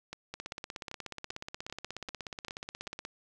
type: two click trains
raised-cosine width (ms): 0.2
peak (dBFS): -23 / -22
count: 8 / 46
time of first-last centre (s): 0.13-2.875 / 0.34-3.051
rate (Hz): 2.55 / 16.6
effects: none